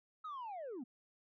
sine linear sweep, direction down, 1300 to 220 Hz, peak -40 dBFS, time 0.24-0.84 s, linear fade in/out 10 ms, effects tanh soft clip ceiling -41 dBFS

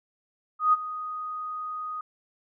sine tone with ADSR envelope, 1245 Hz, D#6, 1 cent sharp, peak -15 dBFS, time 0.59-2.01 s, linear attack 140 ms, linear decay 26 ms, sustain -16 dB, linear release 4 ms, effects none

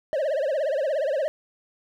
triangle tone with vibrato, 580 Hz, D5, 22 cents flat, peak -20 dBFS, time 0.13-1.28 s, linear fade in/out 0 ms, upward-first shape triangle, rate 17 Hz, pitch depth 220 cents each way, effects none

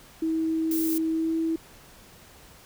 sine tone with pitch glide, 321.9 to 325.3 Hz, E4 to E4, -41 to -23 cents, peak -23 dBFS, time 0.22-1.56 s, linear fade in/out 5 ms, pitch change +18 cents, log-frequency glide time 1.11-1.36 s
violet noise, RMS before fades -32 dBFS, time 0.71-0.98 s, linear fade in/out 2 ms
effects pink hiss -51 dBFS RMS until 2.65 s

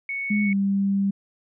sine tone, 2217 Hz, C#7, in tune, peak -26 dBFS, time 0.09-0.53 s, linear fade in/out 2 ms
sine tone with pitch glide, 207.7 to 197.41 Hz, G#3 to G3, 0 to +12 cents, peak -19 dBFS, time 0.3-1.11 s, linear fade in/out 10 ms, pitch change -88 cents, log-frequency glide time 0.43-0.51 s
effects none

